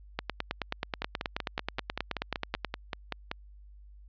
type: two click trains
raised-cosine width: 0.3 ms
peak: -16 / -14 dBFS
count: 13 / 24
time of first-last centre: 1.02-3.314 / 0.19-2.647 s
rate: 5.23 / 9.36 Hz
effects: added 50 Hz sine -49 dBFS peak until 4.08 s + resampled to 11025 Hz